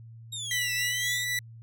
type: exponential two-way sweep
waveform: 25% pulse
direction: down then up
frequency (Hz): 3800 to 2608 to 3800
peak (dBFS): -29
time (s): 0.32-1.25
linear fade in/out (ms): 10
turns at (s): 0.74
type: tone with tremolo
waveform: sawtooth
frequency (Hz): 1968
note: B6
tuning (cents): -7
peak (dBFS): -23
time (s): 0.51-1.39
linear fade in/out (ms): 2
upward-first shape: sine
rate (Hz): 3.8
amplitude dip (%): 30
effects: added 114 Hz sine -44 dBFS peak until 1.62 s